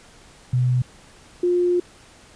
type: tone pair in turn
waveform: sine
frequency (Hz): 125.3 / 354.4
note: B2 / F4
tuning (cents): +25 / +25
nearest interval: octave + tritone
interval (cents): 1800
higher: second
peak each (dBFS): -16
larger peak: neither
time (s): 0.53-0.82 / 1.43-1.8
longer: second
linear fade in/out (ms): 5
effects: pink hiss -49 dBFS RMS until 2.35 s + resampled to 22050 Hz